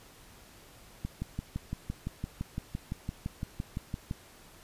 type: click train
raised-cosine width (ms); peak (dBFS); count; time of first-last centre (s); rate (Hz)
5; -21; 19; 1.05-4.111; 5.88
effects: pink hiss -55 dBFS RMS until 4.63 s + resampled to 32000 Hz